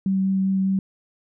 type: tone with vibrato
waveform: sine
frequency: 191.8 Hz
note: G3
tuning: 37 cents flat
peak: -18 dBFS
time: 0.06-0.79 s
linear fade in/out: 2 ms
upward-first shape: sine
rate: 5 Hz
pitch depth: 9 cents each way
effects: none